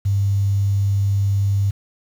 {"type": "tone with quantisation", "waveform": "sine", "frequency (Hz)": 99.4, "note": "G2", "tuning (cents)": 25, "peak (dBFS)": -15, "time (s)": [0.05, 1.71], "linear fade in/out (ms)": 10, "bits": 7, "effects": []}